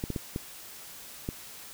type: clicks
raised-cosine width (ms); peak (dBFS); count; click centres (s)
3; -18; 5; 0.039 / 0.103 / 0.162 / 0.361 / 1.289
effects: white hiss -46 dBFS RMS until 1.73 s

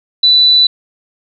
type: tone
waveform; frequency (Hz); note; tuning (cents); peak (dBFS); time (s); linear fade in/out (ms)
sine; 3977; B7; +11; -5; 0.23-0.67; 5
effects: none

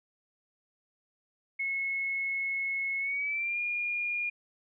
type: tone with pitch glide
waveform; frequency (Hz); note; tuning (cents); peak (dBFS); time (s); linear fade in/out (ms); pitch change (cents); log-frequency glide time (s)
sine; 2184 to 2423; C#7 to D#7; -26 to -47; -29; 1.59-4.3; 10; +179; 2.99-3.59
effects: none

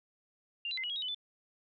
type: tone with pitch steps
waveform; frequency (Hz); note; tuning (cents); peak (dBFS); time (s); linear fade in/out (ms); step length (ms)
sine; 2792 / 3982 / 2066 / 2917 / 3288 / 3792 / 3008 / 3501; F7 / B7 / C7 / F#7 / G#7 / A#7 / F#7 / A7; -1 / +14 / -22 / -25 / -18 / +29 / +28 / -9; -34; 0.65-1.146; 2; 62
effects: none

